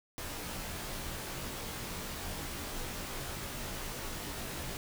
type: noise with comb filter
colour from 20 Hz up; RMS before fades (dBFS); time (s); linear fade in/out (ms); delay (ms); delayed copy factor
pink; -40; 0.18-4.77; 0; 19; -0.95
effects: none